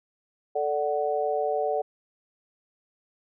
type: chord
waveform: sine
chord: D major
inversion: second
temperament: equal with one note detuned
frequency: 440 / 587.3 / 744.7 Hz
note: A4 / D5 / F#5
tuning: 0 / 0 / +11 cents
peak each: -28 dBFS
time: 0.55-1.82 s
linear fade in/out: 10 ms
effects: none